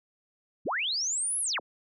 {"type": "linear two-way sweep", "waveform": "sine", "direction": "up then down", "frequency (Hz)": [72.5, 11175, 72.5], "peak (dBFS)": -27, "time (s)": [0.65, 1.6], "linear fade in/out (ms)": 20, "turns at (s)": 1.4, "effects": []}